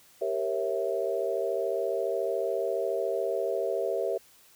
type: chord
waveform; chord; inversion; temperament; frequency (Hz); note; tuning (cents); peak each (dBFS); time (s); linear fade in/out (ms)
sine; G diminished seventh; none; equal with one note detuned; 392 / 466.2 / 546.4 / 659.3; G4 / Bb4 / Db5 / Fb5; 0 / 0 / -25 / 0; -32; 0.21-4.18; 10
effects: white hiss -58 dBFS RMS until 4.55 s